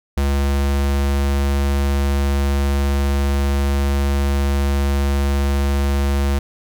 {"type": "tone", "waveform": "square", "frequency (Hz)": 69.8, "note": "C#2", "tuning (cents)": 13, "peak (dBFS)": -16, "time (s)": [0.17, 6.39], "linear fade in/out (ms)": 5, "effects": []}